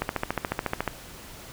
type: click train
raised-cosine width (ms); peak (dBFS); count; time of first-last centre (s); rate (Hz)
0.5; -10; 13; 0.02-0.877; 14
effects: pink hiss -44 dBFS RMS until 1.52 s